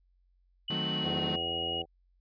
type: tone with pitch glide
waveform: sine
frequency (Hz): 2962 to 2886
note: F#7 to F#7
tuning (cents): +1 to -44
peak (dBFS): -32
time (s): 0.68-1.82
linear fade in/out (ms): 5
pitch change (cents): -45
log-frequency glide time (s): 0.86-1.23
type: chord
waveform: 35% pulse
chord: D# diminished seventh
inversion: none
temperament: equal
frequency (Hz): 155.56 / 185 / 220 / 261.6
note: D#3 / F#3 / A3 / C4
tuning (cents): 0 / 0 / 0 / 0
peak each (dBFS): -35 / -36 / -37 / -41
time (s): 0.7-1.36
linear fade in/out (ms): 5
type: harmonic tone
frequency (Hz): 84.2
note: E2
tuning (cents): +37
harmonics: 1 / 2 / 3 / 4 / 5 / 6 / 7 / 8 / 9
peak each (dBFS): -45 / -47 / -50 / -42 / -42 / -42 / -46 / -50 / -40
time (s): 1.02-1.86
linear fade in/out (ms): 50
effects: added 45 Hz sine -65 dBFS peak until 2.2 s + resampled to 11025 Hz